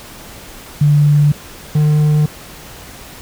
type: tone pair in turn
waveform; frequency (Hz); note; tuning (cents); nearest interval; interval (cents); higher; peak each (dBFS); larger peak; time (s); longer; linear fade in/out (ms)
sine / triangle; 146.83 / 150.87; D3 / D3; 0 / +47; unison; 47; second; -7; neither; 0.81-1.32 / 1.75-2.26; neither; 5
effects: pink hiss -35 dBFS RMS until 3.21 s